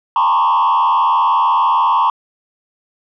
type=tone with frequency modulation; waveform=sine; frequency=1000 Hz; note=B5; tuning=21 cents sharp; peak=-8 dBFS; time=0.16-2.1 s; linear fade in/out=2 ms; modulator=83.1 Hz; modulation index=1.5; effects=tanh soft clip ceiling -9 dBFS